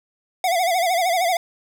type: tone with vibrato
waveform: square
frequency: 709 Hz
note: F5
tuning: 26 cents sharp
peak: -18 dBFS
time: 0.44-1.37 s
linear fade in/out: 2 ms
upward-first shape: sine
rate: 13 Hz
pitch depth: 110 cents each way
effects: none